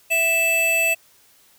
square tone pair together, 659.2 / 2637 Hz, E5 / E7, 0 / 0 cents, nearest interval 2 octaves, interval 2400 cents, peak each -26 / -18 dBFS, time 0.1-0.95 s, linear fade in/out 20 ms, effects white hiss -55 dBFS RMS until 1.58 s

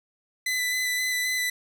sawtooth tone with vibrato, 2003 Hz, B6, 24 cents sharp, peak -21 dBFS, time 0.46-1.5 s, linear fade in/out 5 ms, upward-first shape square, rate 3.8 Hz, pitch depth 11 cents each way, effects none

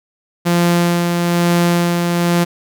sawtooth tone with tremolo, 172.9 Hz, F3, 17 cents flat, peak -7 dBFS, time 0.45-2.45 s, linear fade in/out 20 ms, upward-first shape sine, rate 1.1 Hz, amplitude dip 35%, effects none

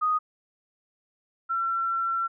sine tone pair in turn, 1244.5 / 1353.3 Hz, D#6 / E6, 0 / +45 cents, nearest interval minor second, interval 145 cents, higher second, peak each -21 / -24 dBFS, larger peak first, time 0.01-0.19 / 1.49-2.28 s, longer second, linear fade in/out 20 ms, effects none

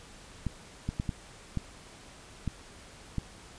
clicks, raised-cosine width 5 ms, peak -18 dBFS, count 7, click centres 0.467 / 0.89 / 0.999 / 1.092 / 1.573 / 2.477 / 3.183 s, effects pink hiss -51 dBFS RMS until 3.58 s + resampled to 22050 Hz

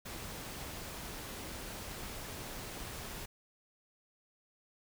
pink noise, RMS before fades -44 dBFS, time 0.05-3.26 s, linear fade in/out 10 ms, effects none

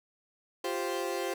30% pulse chord, F suspended second, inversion none, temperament equal, 349.2 / 392 / 523.3 Hz, F4 / G4 / C5, 0 / 0 / 0 cents, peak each -33 dBFS, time 0.64-1.34 s, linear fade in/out 5 ms, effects none

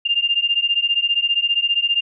sine beating tone pair, 2794 / 2809 Hz, F7 / F7, 0 / +9 cents, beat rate 15 Hz, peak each -19 dBFS, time 0.05-2.01 s, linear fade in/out 10 ms, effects none

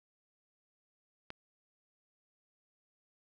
click, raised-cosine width 0.3 ms, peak -26 dBFS, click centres 1.304 s, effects none

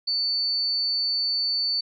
sine tone, 4500 Hz, C#8, 25 cents sharp, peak -22 dBFS, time 0.07-1.81 s, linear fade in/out 10 ms, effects none

